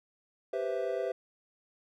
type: chord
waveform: triangle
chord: C major seventh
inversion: second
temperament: equal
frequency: 392 / 493.9 / 523.3 / 659.3 Hz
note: G4 / B4 / C5 / E5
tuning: 0 / 0 / 0 / 0 cents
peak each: -34 dBFS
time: 0.53-1.12 s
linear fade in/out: 5 ms
effects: none